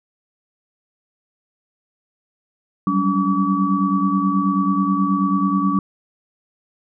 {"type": "tone cluster", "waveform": "sine", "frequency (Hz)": [187.4, 196.7, 284.4, 1143], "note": ["F#3", "G3", "C#4", "D6"], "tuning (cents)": [22, 6, 45, -47], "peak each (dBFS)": -21, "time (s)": [2.87, 5.79], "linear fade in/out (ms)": 2, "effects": []}